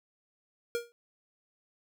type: tone with exponential decay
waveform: square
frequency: 472.3 Hz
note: A#4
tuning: 23 cents sharp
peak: -27 dBFS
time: 0.75-0.92 s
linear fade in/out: 0 ms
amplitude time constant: 36 ms
effects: none